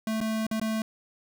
square tone with dropouts, 220 Hz, A3, in tune, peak -27 dBFS, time 0.07-0.82 s, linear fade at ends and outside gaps 2 ms, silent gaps 0.205-0.212 / 0.467-0.512 / 0.598-0.614 s, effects none

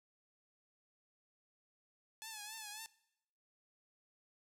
5% pulse tone with vibrato, 860 Hz, A5, 40 cents flat, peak -34 dBFS, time 2.22-2.86 s, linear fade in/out 0 ms, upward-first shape triangle, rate 3.7 Hz, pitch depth 87 cents each way, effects noise-tail reverb RT60 0.8 s tail -20 dB re dry

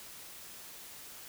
silence, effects white hiss -49 dBFS RMS until 1.28 s

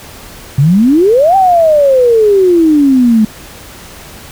sine exponential two-way sweep, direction up then down, 130.1 to 789 to 211.6 Hz, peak -4 dBFS, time 0.58-3.25 s, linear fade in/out 5 ms, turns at 1.36 s, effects pink hiss -32 dBFS RMS until 4.31 s

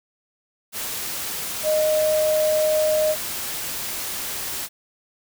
sine tone in noise, 618 Hz, D#5, 12 cents flat, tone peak -17 dBFS, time 1.63-3.16 s, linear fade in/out 50 ms, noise white, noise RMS -29 dBFS, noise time 0.72-4.69 s, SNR +9 dB, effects none

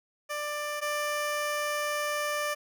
15% pulse tone pair in turn, 592 / 592 Hz, D5 / D5, +14 / +14 cents, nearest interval unison, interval 0 cents, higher neither, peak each -25 / -22 dBFS, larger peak second, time 0.29-0.81 / 0.81-2.55 s, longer second, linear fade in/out 20 ms, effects none

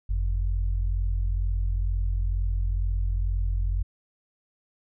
sine tone pair together, 47.46 / 89.6 Hz, F#1 / F2, +45 / +45 cents, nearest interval major seventh, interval 1100 cents, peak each -23 / -31 dBFS, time 0.09-3.83 s, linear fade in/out 10 ms, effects none

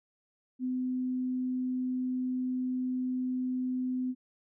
sine tone, 254.3 Hz, C4, 49 cents flat, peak -29 dBFS, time 0.59-4.15 s, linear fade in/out 50 ms, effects none

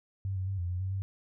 sine tone with pitch steps, 96.9 / 93.7 / 97.2 / 87.6 / 89.9 / 94.8 / 96.7 Hz, G2 / F#2 / G2 / F2 / F#2 / F#2 / G2, -20 / +22 / -14 / +6 / -49 / +43 / -23 cents, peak -30 dBFS, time 0.25-1.02 s, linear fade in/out 0 ms, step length 110 ms, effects none

